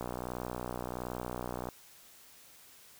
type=click train; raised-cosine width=1 ms; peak=-23 dBFS; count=104; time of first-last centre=0.01-1.688 s; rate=61.4 Hz; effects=white hiss -57 dBFS RMS until 2.99 s